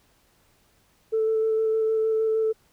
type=tone with vibrato; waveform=sine; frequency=441.3 Hz; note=A4; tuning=5 cents sharp; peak=-19 dBFS; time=1.12-2.53 s; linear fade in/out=20 ms; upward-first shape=square; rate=6.5 Hz; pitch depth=9 cents each way; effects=tanh soft clip ceiling -16 dBFS + pink hiss -63 dBFS RMS until 2.72 s